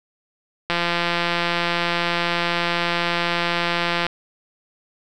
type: click train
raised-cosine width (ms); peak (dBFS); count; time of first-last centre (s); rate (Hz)
0.3; -5; 580; 0.7-4.066; 172
effects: none